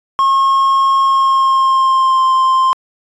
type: tone with pitch glide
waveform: triangle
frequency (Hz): 1082 to 1048.2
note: C#6 to C6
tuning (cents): -42 to +3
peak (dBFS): -7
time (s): 0.19-2.73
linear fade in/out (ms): 0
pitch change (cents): -55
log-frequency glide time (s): 1.04-2.29
effects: resampled to 22050 Hz